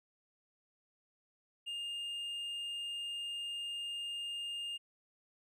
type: tone with hard clipping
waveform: sine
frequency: 2820 Hz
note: F7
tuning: 16 cents sharp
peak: -39 dBFS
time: 1.66-4.78 s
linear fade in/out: 20 ms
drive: 3 dB
effects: none